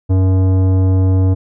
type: tone with tanh clipping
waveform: sine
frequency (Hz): 94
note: F#2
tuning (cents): +28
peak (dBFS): -11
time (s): 0.09-1.35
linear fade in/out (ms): 20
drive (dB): 14
effects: none